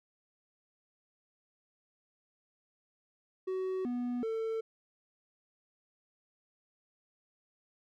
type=tone with pitch steps; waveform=triangle; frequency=375.3 / 244.7 / 447.2 Hz; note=F#4 / B3 / A4; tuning=+25 / -16 / +28 cents; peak=-30 dBFS; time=3.47-4.61 s; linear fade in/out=10 ms; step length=380 ms; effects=none